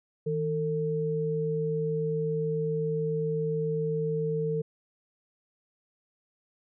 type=tone pair together; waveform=sine; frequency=159.1 / 450 Hz; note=D#3 / A4; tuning=+39 / +39 cents; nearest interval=octave + tritone; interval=1800 cents; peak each=-30 / -28 dBFS; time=0.26-4.62 s; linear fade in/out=10 ms; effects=none